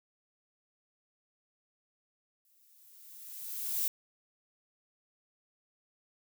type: noise with exponential growth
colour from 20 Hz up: violet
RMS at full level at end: -30 dBFS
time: 2.45-3.88 s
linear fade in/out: 1 ms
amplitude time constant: 310 ms
effects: none